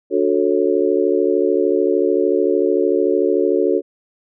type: chord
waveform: sine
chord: D major seventh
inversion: none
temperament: just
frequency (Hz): 293.7 / 367.1 / 440.5 / 550.6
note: D4 / F#4 / A4 / C#5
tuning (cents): 0 / -14 / +2 / -12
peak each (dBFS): -21 / -17 / -18 / -22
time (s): 0.1-3.82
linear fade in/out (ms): 50
effects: none